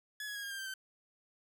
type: tone with pitch steps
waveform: sawtooth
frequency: 1700 / 1672.7 / 1645.9 / 1619.5 / 1593.5 / 1567.9 / 1542.8 Hz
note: G#6 / G#6 / G#6 / G#6 / G6 / G6 / G6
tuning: +40 / +12 / -16 / -44 / +28 / 0 / -28 cents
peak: -36 dBFS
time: 0.2-0.739 s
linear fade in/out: 2 ms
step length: 77 ms
effects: none